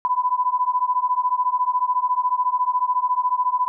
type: beating tone pair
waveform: sine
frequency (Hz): 992 / 1006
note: B5 / B5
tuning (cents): +7 / +32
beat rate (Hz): 14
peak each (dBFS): -21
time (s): 0.05-3.68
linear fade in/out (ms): 0
effects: none